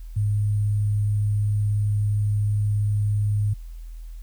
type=tone with sample-and-hold; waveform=sine; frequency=103.83 Hz; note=G#2; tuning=in tune; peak=-19 dBFS; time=0.16-3.54 s; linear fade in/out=10 ms; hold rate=8820 Hz; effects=added 41 Hz sine -34 dBFS peak until 4.22 s + white hiss -60 dBFS RMS until 4.22 s